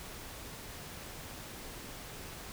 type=silence; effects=pink hiss -46 dBFS RMS until 2.52 s